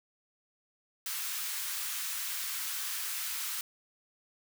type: high-pass noise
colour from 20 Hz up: white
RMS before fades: -36 dBFS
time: 1.06-3.61 s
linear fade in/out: 2 ms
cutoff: 1100 Hz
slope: 24 dB/octave
effects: none